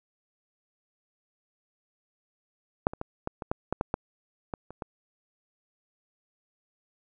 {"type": "clicks", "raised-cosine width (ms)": 1, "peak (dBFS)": [-7, -23, -19, -16, -21, -13, -13, -12, -12, -18, -28, -20], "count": 12, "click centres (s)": [2.869, 2.935, 3.014, 3.274, 3.422, 3.515, 3.726, 3.811, 3.941, 4.538, 4.706, 4.822], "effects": []}